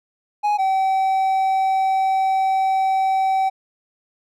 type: tone pair in turn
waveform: triangle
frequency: 832 / 767 Hz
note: G#5 / G5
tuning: +3 / -38 cents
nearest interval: minor second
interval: 141 cents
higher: first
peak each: -14 dBFS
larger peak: neither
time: 0.43-0.58 / 0.58-3.5 s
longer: second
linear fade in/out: 20 ms
effects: none